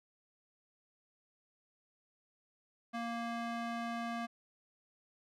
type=tone with band-pass filter; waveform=square; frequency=233.1 Hz; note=A#3; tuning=in tune; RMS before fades=-39 dBFS; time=2.93-4.27 s; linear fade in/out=20 ms; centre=1100 Hz; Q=0.62; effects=none